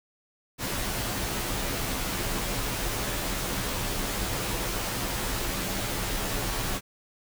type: noise with comb filter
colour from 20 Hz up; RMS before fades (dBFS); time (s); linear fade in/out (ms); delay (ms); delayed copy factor
pink; -30; 0.58-6.81; 50; 13; -0.75
effects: none